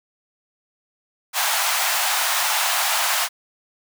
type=high-pass noise; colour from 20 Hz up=pink; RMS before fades=-21 dBFS; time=1.33-3.29 s; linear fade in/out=50 ms; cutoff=690 Hz; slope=48 dB/octave; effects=none